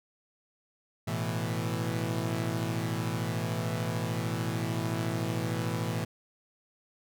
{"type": "chord", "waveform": "sawtooth", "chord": "A suspended second", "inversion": "none", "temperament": "equal", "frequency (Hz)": [110, 123.47, 164.81], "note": ["A2", "B2", "E3"], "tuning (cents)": [0, 0, 0], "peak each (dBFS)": [-29, -31, -30], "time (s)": [1.07, 6.05], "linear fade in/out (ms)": 10, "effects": []}